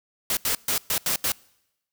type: noise bursts at uneven times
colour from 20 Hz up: white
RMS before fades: -24 dBFS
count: 6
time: 0.3-0.37 / 0.45-0.55 / 0.68-0.78 / 0.9-0.98 / 1.06-1.16 / 1.24-1.32 s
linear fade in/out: 2 ms
effects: noise-tail reverb RT60 0.9 s tail -25 dB re dry